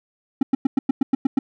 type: tone bursts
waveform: triangle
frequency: 267.1 Hz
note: C4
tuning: 36 cents sharp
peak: -11 dBFS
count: 9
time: 0.41-1.39 s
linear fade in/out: 5 ms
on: 20 ms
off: 100 ms
effects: none

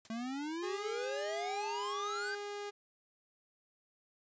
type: noise with exponential decay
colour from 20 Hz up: white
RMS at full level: -49 dBFS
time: 0.05-0.14 s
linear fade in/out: 1 ms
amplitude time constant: 18 ms
type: exponential sweep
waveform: square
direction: up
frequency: 220 to 1600 Hz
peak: -38 dBFS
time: 0.1-2.35 s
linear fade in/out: 2 ms
type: tone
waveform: sawtooth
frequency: 409.4 Hz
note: G#4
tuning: 25 cents flat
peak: -36 dBFS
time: 0.62-2.71 s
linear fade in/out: 20 ms
effects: resampled to 16000 Hz

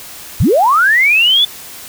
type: linear sweep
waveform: sine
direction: up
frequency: 59.7 to 3520 Hz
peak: -7 dBFS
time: 0.4-1.45 s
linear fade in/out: 5 ms
effects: white hiss -32 dBFS RMS until 1.88 s

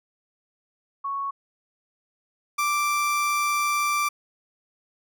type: tone pair in turn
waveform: sine / 30% pulse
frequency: 1108.7 / 1174.6 Hz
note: C#6 / D6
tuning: 0 / 0 cents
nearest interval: minor second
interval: 100 cents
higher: second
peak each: -26 / -19 dBFS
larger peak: second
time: 1.04-1.31 / 2.58-4.09 s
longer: second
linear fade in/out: 10 ms
effects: none

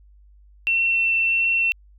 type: tone with vibrato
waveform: sine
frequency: 2700 Hz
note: E7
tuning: 41 cents sharp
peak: -17 dBFS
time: 0.67-1.72 s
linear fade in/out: 0 ms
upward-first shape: triangle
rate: 1.5 Hz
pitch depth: 9 cents each way
effects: added 50 Hz sine -48 dBFS peak until 1.98 s

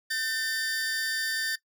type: tone cluster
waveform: 40% pulse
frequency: 1538 / 1796 / 4659 Hz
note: G6 / A6 / D8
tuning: -33 / +35 / -15 cents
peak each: -37 / -29 / -32 dBFS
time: 0.1-1.56 s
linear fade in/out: 10 ms
effects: noise-tail reverb RT60 0.1 s tail -19 dB re dry

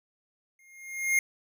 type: tone with exponential growth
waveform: square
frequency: 2131 Hz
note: C7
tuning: 31 cents sharp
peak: -20 dBFS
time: 0.59-1.19 s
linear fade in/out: 2 ms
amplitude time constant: 130 ms
effects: none

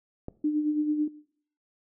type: click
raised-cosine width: 2 ms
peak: -22 dBFS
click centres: 0.284 s
type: tone with tremolo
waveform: sine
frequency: 300.9 Hz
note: D4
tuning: 42 cents sharp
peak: -21 dBFS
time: 0.44-1.08 s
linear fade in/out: 5 ms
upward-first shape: sine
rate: 9.1 Hz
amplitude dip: 50%
effects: noise-tail reverb RT60 0.6 s tail -19 dB re dry

